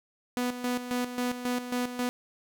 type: tone with tremolo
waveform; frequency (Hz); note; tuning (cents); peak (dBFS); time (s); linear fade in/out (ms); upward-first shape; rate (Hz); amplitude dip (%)
sawtooth; 246.9; B3; 0; -23; 0.37-2.09; 0; square; 3.7; 65
effects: none